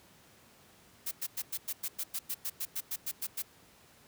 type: noise bursts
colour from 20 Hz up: blue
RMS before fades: -35 dBFS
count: 16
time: 1.06-3.424 s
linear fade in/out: 10 ms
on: 54 ms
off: 100 ms
effects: pink hiss -60 dBFS RMS until 4.07 s + high-pass 80 Hz 12 dB/octave